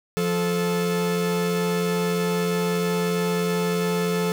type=tone pair together; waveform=45% pulse; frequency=174.9 / 435.7 Hz; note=F3 / A4; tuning=+3 / -17 cents; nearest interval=octave + major third; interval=1580 cents; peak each=-24 dBFS; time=0.17-4.32 s; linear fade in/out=0 ms; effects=10-bit